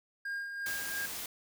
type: tone with tremolo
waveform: triangle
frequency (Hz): 1615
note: G#6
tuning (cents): -49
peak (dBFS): -32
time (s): 0.25-1.06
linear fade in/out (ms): 5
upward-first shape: sine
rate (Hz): 2.9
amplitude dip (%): 45
type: noise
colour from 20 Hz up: white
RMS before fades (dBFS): -40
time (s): 0.66-1.26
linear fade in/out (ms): 2
effects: none